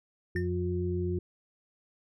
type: harmonic tone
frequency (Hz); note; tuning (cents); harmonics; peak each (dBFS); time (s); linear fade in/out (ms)
89.3; F2; +39; 1 / 2 / 4; -31 / -35 / -32; 0.35-1.19; 5
type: tone with exponential decay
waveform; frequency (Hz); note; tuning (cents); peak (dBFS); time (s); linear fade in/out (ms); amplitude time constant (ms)
triangle; 1810; A6; +48; -29; 0.36-0.49; 1; 27
effects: none